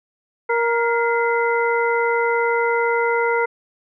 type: harmonic tone with a mistuned harmonic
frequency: 468.7 Hz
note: A#4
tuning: 9 cents sharp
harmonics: 1 / 2 / 3 / 4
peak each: -19 / -22 / -24 / -25 dBFS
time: 0.49-3.46 s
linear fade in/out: 10 ms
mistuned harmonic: 4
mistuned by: +150 cents
effects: none